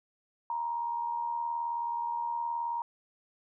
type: tone with amplitude modulation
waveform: sine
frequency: 940 Hz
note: A#5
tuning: 14 cents sharp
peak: -28 dBFS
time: 0.5-2.82 s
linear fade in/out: 2 ms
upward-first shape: sine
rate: 79 Hz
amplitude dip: 50%
effects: none